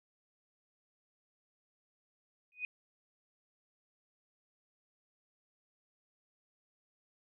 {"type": "tone with exponential growth", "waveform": "sine", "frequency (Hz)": 2489, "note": "D#7", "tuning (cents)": 0, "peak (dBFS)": -31, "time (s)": [2.52, 2.65], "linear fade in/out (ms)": 1, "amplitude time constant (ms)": 27, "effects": []}